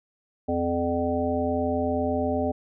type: harmonic tone with a mistuned harmonic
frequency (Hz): 85.8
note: F2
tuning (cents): -30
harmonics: 1 / 3 / 5 / 7 / 9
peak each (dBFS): -32 / -27 / -30 / -28 / -31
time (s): 0.48-2.52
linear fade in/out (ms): 10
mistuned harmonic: 9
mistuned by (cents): -23
effects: none